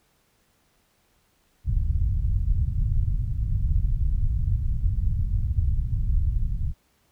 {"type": "low-pass noise", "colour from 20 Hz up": "pink", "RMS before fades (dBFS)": -23, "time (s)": [1.64, 6.74], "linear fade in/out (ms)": 50, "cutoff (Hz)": 110, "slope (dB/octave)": 24, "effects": ["pink hiss -66 dBFS RMS until 7.11 s"]}